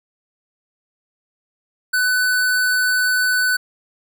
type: tone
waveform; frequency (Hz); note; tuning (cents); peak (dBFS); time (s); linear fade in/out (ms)
square; 1499; F#6; +22; -16; 1.93-3.57; 10
effects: none